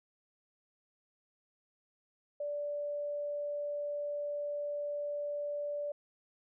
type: tone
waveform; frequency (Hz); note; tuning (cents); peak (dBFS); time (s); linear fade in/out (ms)
sine; 583; D5; -13; -34; 2.4-5.92; 5
effects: none